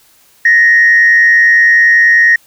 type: tone with frequency modulation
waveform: sine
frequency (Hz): 1864.7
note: A#6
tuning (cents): 0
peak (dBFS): -3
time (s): 0.45-2.36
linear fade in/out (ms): 5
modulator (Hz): 119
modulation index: 0.48
effects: tanh soft clip ceiling 0 dBFS + white hiss -48 dBFS RMS until 2.46 s